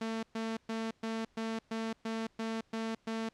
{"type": "tone bursts", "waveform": "sawtooth", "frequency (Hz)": 224.3, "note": "A3", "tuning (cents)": 34, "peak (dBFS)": -30, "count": 10, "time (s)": [0.01, 3.29], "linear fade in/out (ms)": 5, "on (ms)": 220, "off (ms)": 120, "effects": ["pink hiss -70 dBFS RMS until 3.33 s", "low-pass 6000 Hz 12 dB/octave"]}